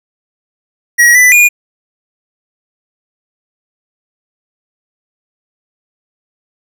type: tone with pitch steps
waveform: square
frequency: 1907 / 1990 / 2434 Hz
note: A#6 / B6 / D#7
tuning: +39 / +13 / -39 cents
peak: -4 dBFS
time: 0.98-1.49 s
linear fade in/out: 20 ms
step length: 170 ms
effects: none